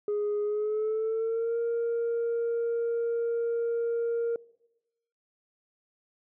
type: tone with pitch glide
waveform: sine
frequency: 415.3 to 466.2 Hz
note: G#4 to A#4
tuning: 0 to 0 cents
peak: -24 dBFS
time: 0.08-4.36 s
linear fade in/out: 2 ms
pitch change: +200 cents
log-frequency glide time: 0.43-1.58 s
effects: noise-tail reverb RT60 1.0 s tail -24 dB re dry + tanh soft clip ceiling -24 dBFS